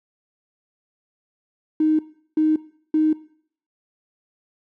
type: tone bursts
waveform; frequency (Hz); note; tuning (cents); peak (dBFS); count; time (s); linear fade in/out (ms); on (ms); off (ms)
triangle; 311.1; D#4; 0; -11; 3; 1.8-3.13; 5; 190; 380
effects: noise-tail reverb RT60 0.6 s tail -24 dB re dry + tanh soft clip ceiling -13 dBFS